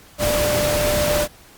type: tone in noise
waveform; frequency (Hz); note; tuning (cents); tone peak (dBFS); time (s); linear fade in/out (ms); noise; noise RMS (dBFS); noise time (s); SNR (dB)
sine; 594; D5; +20; -19; 0.18-1.28; 50; pink; -22; 0.18-1.28; 0
effects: pink hiss -47 dBFS RMS until 1.57 s + Opus 48 kbps